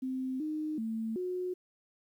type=tone with pitch steps; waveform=sine; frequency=260 / 307.9 / 223.3 / 363.8 Hz; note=C4 / D#4 / A3 / F#4; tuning=-11 / -18 / +26 / -29 cents; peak=-32 dBFS; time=0.02-1.54 s; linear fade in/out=10 ms; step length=380 ms; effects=11-bit